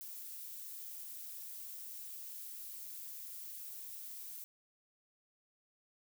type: noise with amplitude modulation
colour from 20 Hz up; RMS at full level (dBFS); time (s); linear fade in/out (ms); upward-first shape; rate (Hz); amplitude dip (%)
violet; -45; 0.01-4.44; 0; sine; 252; 50
effects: none